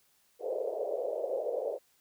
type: band-pass noise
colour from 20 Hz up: white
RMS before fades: -34 dBFS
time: 0.39-1.79 s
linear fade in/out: 50 ms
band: 440 to 600 Hz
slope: 48 dB/octave
effects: white hiss -69 dBFS RMS until 2 s